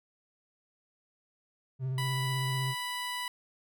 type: tone with vibrato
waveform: triangle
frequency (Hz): 130.81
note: C3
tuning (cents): 0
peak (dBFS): -28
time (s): 1.79-2.75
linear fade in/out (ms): 50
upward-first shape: triangle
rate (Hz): 16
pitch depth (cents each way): 42
type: tone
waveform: 15% pulse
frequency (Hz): 987.8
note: B5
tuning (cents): 0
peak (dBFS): -27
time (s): 1.98-3.28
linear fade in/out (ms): 2
effects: none